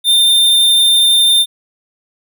square tone, 3606 Hz, A7, 42 cents sharp, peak -8 dBFS, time 0.04-1.46 s, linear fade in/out 50 ms, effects none

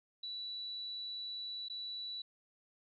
sine tone with dropouts, 3945 Hz, B7, 3 cents flat, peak -40 dBFS, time 0.23-2.22 s, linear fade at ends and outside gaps 5 ms, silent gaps 1.685-1.698 s, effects none

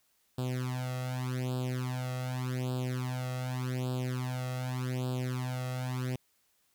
sawtooth tone with flanger, 127 Hz, B2, 49 cents sharp, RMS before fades -34 dBFS, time 0.38-6.16 s, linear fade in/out 5 ms, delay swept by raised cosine 0.24 to 1.54 ms, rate 0.85 Hz, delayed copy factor +1, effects white hiss -72 dBFS RMS until 6.74 s

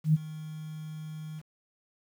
sine tone with ADSR envelope, 155.56 Hz, D#3, in tune, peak -17 dBFS, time 0.04-1.42 s, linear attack 100 ms, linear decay 28 ms, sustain -20 dB, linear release 33 ms, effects 9-bit

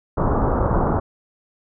pink low-pass noise, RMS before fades -19 dBFS, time 0.17-1 s, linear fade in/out 10 ms, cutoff 1300 Hz, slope 48 dB/octave, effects none

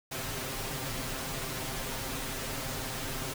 pink noise with comb filter, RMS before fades -36 dBFS, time 0.11-3.34 s, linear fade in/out 10 ms, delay 7.6 ms, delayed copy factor +0.8, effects none

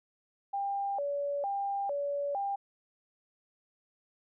sine tone with vibrato, 674 Hz, E5, 38 cents sharp, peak -30 dBFS, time 0.53-2.56 s, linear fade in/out 10 ms, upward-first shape square, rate 1.1 Hz, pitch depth 290 cents each way, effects none

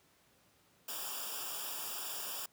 white noise with comb filter, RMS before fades -41 dBFS, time 0.88-2.46 s, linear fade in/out 5 ms, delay 0.48 ms, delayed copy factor -0.9, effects pink hiss -68 dBFS RMS until 2.52 s + high-pass 100 Hz 12 dB/octave

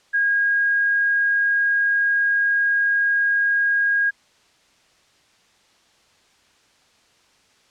sine tone, 1633 Hz, G#6, 30 cents flat, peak -16 dBFS, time 0.13-4.11 s, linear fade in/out 20 ms, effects white hiss -58 dBFS RMS until 7.7 s + low-pass 6000 Hz 12 dB/octave

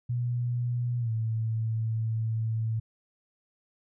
sine tone with pitch glide, 121.3 to 111.88 Hz, B2 to A2, -31 to +29 cents, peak -26 dBFS, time 0.09-2.8 s, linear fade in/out 10 ms, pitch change -140 cents, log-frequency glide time 0.99-1.11 s, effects none

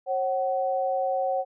sine tone pair together, 540.7 / 752 Hz, C#5 / F#5, -43 / +28 cents, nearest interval tritone, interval 571 cents, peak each -26 dBFS, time 0.06-1.45 s, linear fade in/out 50 ms, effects none

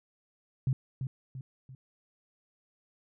sine tone with echo, 130.81 Hz, C3, in tune, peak -24 dBFS, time 0.67-0.73 s, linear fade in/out 2 ms, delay 340 ms, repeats 3, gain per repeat -7 dB, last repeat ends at 1.75 s, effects none

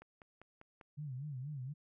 click train, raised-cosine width 0.5 ms, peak -39 dBFS, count 5, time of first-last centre 0.02-0.812 s, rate 5.05 Hz
sine tone with vibrato, 138.1 Hz, C#3, 6 cents flat, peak -40 dBFS, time 0.97-1.74 s, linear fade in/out 20 ms, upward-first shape sine, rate 4.2 Hz, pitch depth 170 cents each way
effects none

